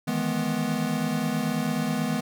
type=chord; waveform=square; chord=E major seventh; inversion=third; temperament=equal with one note detuned; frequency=155.56 / 164.81 / 211 / 246.9 Hz; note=D#3 / E3 / G#3 / B3; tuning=0 / 0 / +28 / 0 cents; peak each=-34 / -32 / -30 / -29 dBFS; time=0.07-2.21 s; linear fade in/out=10 ms; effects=none